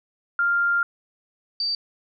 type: tone pair in turn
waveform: sine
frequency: 1396.9 / 4634 Hz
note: F6 / D8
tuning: 0 / -24 cents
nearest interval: octave + major sixth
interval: 2076 cents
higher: second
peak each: -18 / -22 dBFS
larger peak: first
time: 0.39-0.83 / 1.6-1.75 s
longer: first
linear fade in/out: 2 ms
effects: none